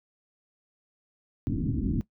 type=low-pass noise; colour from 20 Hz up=white; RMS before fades=-28 dBFS; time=1.47-2.01 s; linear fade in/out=0 ms; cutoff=300 Hz; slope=48 dB/octave; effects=noise-tail reverb RT60 0.1 s tail -18 dB re dry